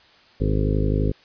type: harmonic tone with a mistuned harmonic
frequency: 51.8 Hz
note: G#1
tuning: 4 cents flat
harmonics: 1 / 2 / 3 / 4 / 5 / 6 / 7 / 8 / 9 / 10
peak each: -22 / -24 / -26 / -33 / -28 / -32 / -33 / -30 / -34 / -35 dBFS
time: 0.4-1.12 s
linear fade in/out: 10 ms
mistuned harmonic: 9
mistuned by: -21 cents
effects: white hiss -53 dBFS RMS until 1.24 s + resampled to 11025 Hz